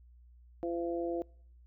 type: harmonic tone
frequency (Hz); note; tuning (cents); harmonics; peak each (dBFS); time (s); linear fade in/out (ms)
170.4; F3; -42; 2 / 3 / 4; -34 / -38 / -40; 0.63-1.22; 0
effects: noise-tail reverb RT60 0.7 s tail -26 dB re dry + added 60 Hz sine -55 dBFS peak until 1.66 s